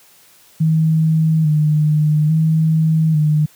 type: tone with vibrato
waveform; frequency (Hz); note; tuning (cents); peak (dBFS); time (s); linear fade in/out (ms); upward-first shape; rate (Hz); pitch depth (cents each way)
sine; 155.56; D#3; 0; -11; 0.6-3.46; 10; square; 0.59; 40
effects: white hiss -49 dBFS RMS until 3.55 s + high-pass 60 Hz 12 dB/octave